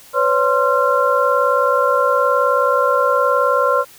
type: tone cluster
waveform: sine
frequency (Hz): 504 / 563 / 1051 / 1372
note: B4 / C#5 / C6 / F6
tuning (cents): +35 / +27 / +7 / -31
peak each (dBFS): -18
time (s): 0.13-3.85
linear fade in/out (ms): 50
effects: white hiss -44 dBFS RMS until 3.98 s